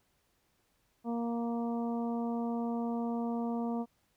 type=harmonic tone; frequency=234 Hz; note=A#3; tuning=7 cents sharp; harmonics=1 / 2 / 3 / 4 / 5; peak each=-32 / -40 / -41 / -45 / -50 dBFS; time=1.04-3.86 s; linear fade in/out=50 ms; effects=pink hiss -74 dBFS RMS until 4.16 s